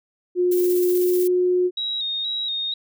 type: tone with pitch glide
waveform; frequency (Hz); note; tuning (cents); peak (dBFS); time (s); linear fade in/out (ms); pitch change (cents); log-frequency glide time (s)
sine; 358.4 to 361.5; F4 to F#4; +45 to -40; -16; 0.35-1.71; 50; +15; 0.78-1.29
type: noise with tremolo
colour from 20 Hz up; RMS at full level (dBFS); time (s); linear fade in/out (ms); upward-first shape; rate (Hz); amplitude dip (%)
violet; -30; 0.51-1.28; 10; square; 16; 30
type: tone with vibrato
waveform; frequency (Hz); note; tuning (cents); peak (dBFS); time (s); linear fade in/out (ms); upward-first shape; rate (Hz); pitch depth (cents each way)
sine; 3776; A#7; +22; -23; 1.77-2.74; 5; square; 2.1; 36
effects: none